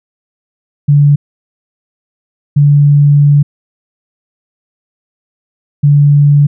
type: tone bursts at uneven times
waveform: sine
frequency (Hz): 144.6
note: D3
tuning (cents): -27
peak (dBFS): -3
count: 3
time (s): 0.88-1.16 / 2.56-3.43 / 5.83-6.47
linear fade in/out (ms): 10
effects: none